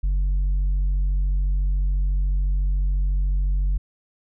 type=tone with tanh clipping; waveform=sine; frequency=47 Hz; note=F#1; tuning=28 cents sharp; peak=-19 dBFS; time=0.03-3.78 s; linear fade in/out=10 ms; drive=3 dB; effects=none